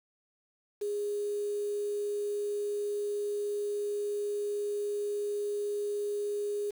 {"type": "tone with quantisation", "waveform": "sine", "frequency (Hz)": 411.8, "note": "G#4", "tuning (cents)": -15, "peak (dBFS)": -30, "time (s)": [0.81, 6.71], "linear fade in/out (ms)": 10, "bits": 8, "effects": []}